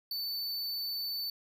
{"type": "tone", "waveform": "square", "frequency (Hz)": 4513, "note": "C#8", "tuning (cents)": 30, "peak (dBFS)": -34, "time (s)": [0.11, 1.3], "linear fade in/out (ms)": 2, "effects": []}